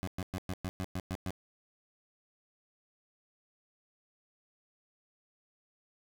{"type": "tone bursts", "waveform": "20% pulse", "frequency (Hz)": 92.5, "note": "F#2", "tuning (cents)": 0, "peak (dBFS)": -29, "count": 9, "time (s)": [0.03, 1.306], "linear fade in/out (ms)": 0, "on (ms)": 44, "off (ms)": 110, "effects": []}